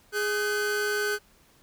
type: tone pair together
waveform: 45% pulse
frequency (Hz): 415.3 / 1519.8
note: G#4 / F#6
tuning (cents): 0 / +46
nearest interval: octave + minor seventh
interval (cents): 2246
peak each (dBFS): -28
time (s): 0.12-1.19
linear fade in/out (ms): 50
effects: pink hiss -60 dBFS RMS until 1.62 s